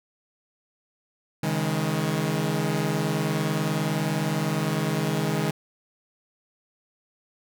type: chord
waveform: sawtooth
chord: C# suspended second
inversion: none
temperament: equal with one note detuned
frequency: 138.59 / 158.28 / 207.7 Hz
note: C#3 / D#3 / G#3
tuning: 0 / +30 / 0 cents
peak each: -26 / -22 / -25 dBFS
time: 1.43-5.51 s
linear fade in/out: 5 ms
effects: none